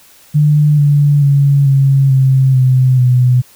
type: tone with pitch steps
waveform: sine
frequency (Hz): 149.1 / 144.86 / 140.73 / 136.73 / 132.83 / 129.05 / 125.38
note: D3 / D3 / C#3 / C#3 / C3 / C3 / B2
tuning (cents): +27 / -23 / +27 / -23 / +26 / -23 / +27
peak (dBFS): -6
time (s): 0.34-3.42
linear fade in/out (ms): 20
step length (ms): 440
effects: white hiss -44 dBFS RMS until 3.55 s